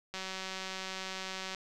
click train, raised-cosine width 0.2 ms, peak -22 dBFS, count 267, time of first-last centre 0.14-1.547 s, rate 189 Hz, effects none

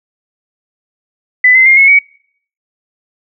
sine tone with pitch steps, 2000 / 2060 / 2121 / 2185 / 2250 Hz, B6 / C7 / C7 / C#7 / C#7, +21 / -28 / +23 / -26 / +25 cents, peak -3 dBFS, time 1.44-1.99 s, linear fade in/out 5 ms, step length 110 ms, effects noise-tail reverb RT60 0.6 s tail -26 dB re dry

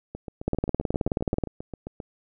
two click trains, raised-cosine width 2 ms, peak -10 / -21 dBFS, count 19 / 15, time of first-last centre 0.48-1.437 / 0.15-2.002 s, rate 18.8 / 7.56 Hz, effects none

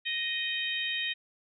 harmonic tone, 622.3 Hz, D#5, in tune, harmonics 3 / 4 / 5 / 6, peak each -35 / -35 / -35 / -35 dBFS, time 0.05-1.14 s, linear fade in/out 20 ms, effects none

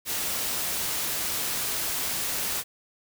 white noise, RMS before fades -29 dBFS, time 0.05-2.64 s, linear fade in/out 50 ms, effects none

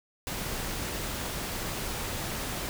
pink noise, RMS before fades -34 dBFS, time 0.27-2.69 s, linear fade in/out 0 ms, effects none

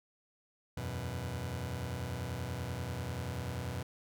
sawtooth chord, E suspended second, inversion none, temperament just, 82.41 / 92.71 / 123.61 Hz, E2 / F#2 / B2, 0 / +4 / +2 cents, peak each -38 / -37 / -35 dBFS, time 0.77-3.83 s, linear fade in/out 5 ms, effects none

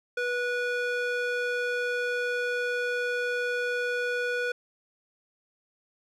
square tone with band-pass filter, 488.7 Hz, B4, 18 cents flat, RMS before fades -29 dBFS, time 0.17-4.52 s, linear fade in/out 5 ms, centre 1400 Hz, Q 1.1, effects none

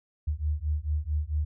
sine beating tone pair, 73.42 / 77.92 Hz, D2 / D#2, 0 / +3 cents, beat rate 4.5 Hz, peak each -29 dBFS, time 0.27-1.45 s, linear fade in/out 10 ms, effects none

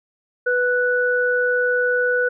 sine tone pair together, 493.9 / 1480 Hz, B4 / F#6, 0 / 0 cents, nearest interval octave + perfect fifth, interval 1900 cents, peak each -19 dBFS, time 0.46-2.29 s, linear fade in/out 10 ms, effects none

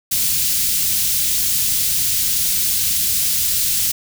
white band-stop noise, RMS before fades -18 dBFS, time 0.11-3.92 s, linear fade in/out 10 ms, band 150 to 3600 Hz, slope 12 dB/octave, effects none

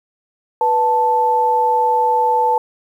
sine tone pair together, 491 / 880 Hz, B4 / A5, -10 / 0 cents, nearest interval minor seventh, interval 1010 cents, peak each -19 / -13 dBFS, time 0.61-2.58 s, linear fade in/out 2 ms, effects 8-bit

